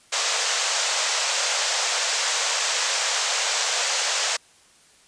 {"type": "band-pass noise", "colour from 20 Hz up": "white", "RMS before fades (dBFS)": -24, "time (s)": [0.12, 4.37], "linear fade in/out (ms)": 10, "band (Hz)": [480, 7700], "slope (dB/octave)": 48, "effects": ["white hiss -55 dBFS RMS until 5.07 s", "resampled to 22050 Hz"]}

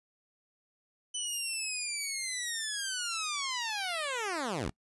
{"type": "linear sweep", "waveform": "10% pulse", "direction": "down", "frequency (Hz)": [3009, 46.25], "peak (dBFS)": -24, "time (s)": [1.14, 4.7], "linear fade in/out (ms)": 10, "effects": ["noise-tail reverb RT60 0.1 s tail -24 dB re dry", "resampled to 24000 Hz"]}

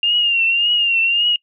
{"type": "tone with vibrato", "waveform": "sine", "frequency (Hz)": 2794, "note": "F7", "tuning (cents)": 0, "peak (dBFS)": -13, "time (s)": [0.03, 1.36], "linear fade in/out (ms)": 2, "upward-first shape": "triangle", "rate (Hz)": 1.8, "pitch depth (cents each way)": 77, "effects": ["noise-tail reverb RT60 0.1 s tail -23 dB re dry"]}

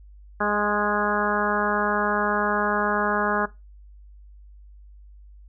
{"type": "harmonic tone with a mistuned harmonic", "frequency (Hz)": 207.3, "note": "G#3", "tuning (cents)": -3, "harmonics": [1, 2, 3, 4, 5, 6, 7, 8], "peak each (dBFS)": [-29, -29, -29, -29, -29, -29, -29, -29], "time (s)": [0.4, 3.46], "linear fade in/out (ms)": 10, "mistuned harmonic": 5, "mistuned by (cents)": 15, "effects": ["noise-tail reverb RT60 0.2 s tail -17 dB re dry", "added 50 Hz sine -44 dBFS peak until 5.48 s"]}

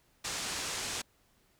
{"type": "low-pass noise", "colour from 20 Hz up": "white", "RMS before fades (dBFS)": -37, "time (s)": [0.24, 1.02], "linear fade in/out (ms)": 10, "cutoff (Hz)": 8200, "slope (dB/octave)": 24, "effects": ["pink hiss -69 dBFS RMS until 1.59 s"]}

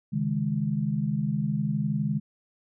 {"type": "chord", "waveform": "sine", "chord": "C# suspended second", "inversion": "none", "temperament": "equal with one note detuned", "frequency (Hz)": [135.97, 155.56, 207.7], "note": ["C#3", "D#3", "G#3"], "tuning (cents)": [-33, 0, 0], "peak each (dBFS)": [-30, -28, -28], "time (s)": [0.12, 2.2], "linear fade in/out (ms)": 20, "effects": []}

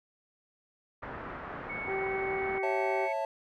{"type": "low-pass noise", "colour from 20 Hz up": "white", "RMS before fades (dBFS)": -41, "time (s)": [1.02, 2.59], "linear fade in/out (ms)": 10, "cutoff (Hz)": 1600, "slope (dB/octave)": 24}
{"type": "tone", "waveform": "sine", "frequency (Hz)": 2217, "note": "C#7", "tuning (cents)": 0, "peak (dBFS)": -36, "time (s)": [1.69, 3.13], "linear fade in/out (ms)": 10}
{"type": "harmonic tone", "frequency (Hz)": 385.6, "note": "G4", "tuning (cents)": -28, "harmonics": [1, 2, 3, 4, 5], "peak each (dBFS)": [-32, -37, -49, -47, -48], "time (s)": [1.86, 3.09], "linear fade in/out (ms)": 50}
{"type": "chord", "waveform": "triangle", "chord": "A major", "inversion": "first", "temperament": "just", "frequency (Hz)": [550, 660, 880], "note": ["C#5", "E5", "A5"], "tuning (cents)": [-14, 2, 0], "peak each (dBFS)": [-33, -32, -32], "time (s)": [2.63, 3.25], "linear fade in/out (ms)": 2}
{"effects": []}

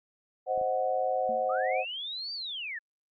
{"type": "chord", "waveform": "sine", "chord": "C diminished", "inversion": "none", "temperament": "equal", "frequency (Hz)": [523.3, 622.3, 740], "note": ["C5", "Eb5", "Gb5"], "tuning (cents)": [0, 0, 0], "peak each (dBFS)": [-30, -33, -29], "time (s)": [0.46, 1.85], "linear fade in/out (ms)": 50}
{"type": "clicks", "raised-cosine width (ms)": 2, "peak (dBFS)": -34, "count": 2, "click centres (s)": [0.577, 0.614]}
{"type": "tone with exponential decay", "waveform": "sine", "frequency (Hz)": 226.1, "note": "A3", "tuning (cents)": 47, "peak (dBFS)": -37, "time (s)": [1.29, 1.6], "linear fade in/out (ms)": 0, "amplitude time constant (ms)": 67}
{"type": "linear two-way sweep", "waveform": "sine", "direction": "up then down", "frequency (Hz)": [1158, 4700, 1683], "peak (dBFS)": -34, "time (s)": [1.49, 2.79], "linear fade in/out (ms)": 10, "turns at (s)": 2.33}
{"effects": ["Opus 48 kbps"]}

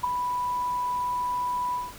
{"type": "tone with ADSR envelope", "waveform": "sine", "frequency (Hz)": 987.8, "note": "B5", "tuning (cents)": 0, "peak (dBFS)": -18, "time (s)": [0.03, 1.94], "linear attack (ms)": 14, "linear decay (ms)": 4, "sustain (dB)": -7, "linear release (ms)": 200, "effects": ["pink hiss -45 dBFS RMS until 1.98 s"]}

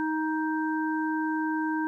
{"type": "harmonic tone", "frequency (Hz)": 313.5, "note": "D#4", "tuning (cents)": 13, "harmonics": [1, 3, 5], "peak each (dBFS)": [-27, -32, -34], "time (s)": [0, 1.87], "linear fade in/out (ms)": 0, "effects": ["11-bit"]}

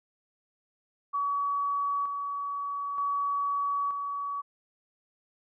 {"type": "tone with tremolo", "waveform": "sine", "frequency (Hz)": 1134, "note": "C#6", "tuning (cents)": 39, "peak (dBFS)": -26, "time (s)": [1.13, 4.42], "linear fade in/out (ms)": 20, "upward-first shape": "square", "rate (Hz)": 0.54, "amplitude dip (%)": 40, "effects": []}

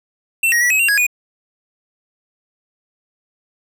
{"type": "tone with pitch steps", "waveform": "square", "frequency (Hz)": [2693, 1886, 1945, 2556, 2754, 1660, 2461], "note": ["E7", "A#6", "B6", "D#7", "F7", "G#6", "D#7"], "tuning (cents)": [36, 20, -27, 46, -25, -1, -20], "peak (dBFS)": -13, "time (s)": [0.43, 1.067], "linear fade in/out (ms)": 5, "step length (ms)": 91, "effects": []}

